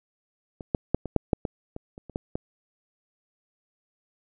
clicks, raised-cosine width 2 ms, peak -24 / -9 / -7 / -19 / -6 / -7 / -14 / -22 / -28 / -28 / -15 / -15 dBFS, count 12, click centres 0.608 / 0.748 / 0.946 / 1.057 / 1.163 / 1.332 / 1.452 / 1.764 / 1.979 / 2.097 / 2.159 / 2.355 s, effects none

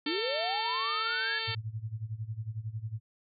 sine linear sweep, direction up, 277.2 to 1726 Hz, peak -31 dBFS, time 0.06-1.39 s, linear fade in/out 5 ms
harmonic tone, 448.7 Hz, A4, 34 cents sharp, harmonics 1 / 2 / 3 / 4 / 5 / 6 / 7 / 8 / 9 / 10, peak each -45 / -44 / -43 / -41 / -41 / -42 / -39 / -40 / -45 / -39 dBFS, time 0.06-1.55 s, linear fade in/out 5 ms
sine tone with tremolo, 110 Hz, A2, in tune, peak -31 dBFS, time 1.47-3 s, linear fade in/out 20 ms, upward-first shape sine, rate 11 Hz, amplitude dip 85%
effects none

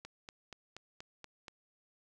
click train, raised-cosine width 0.2 ms, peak -29 dBFS, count 7, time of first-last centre 0.05-1.482 s, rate 4.19 Hz, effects none

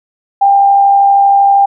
sine tone with amplitude modulation, 796 Hz, G5, 26 cents sharp, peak -3 dBFS, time 0.41-1.66 s, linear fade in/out 10 ms, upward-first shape sine, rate 72.7 Hz, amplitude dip 30%, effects none

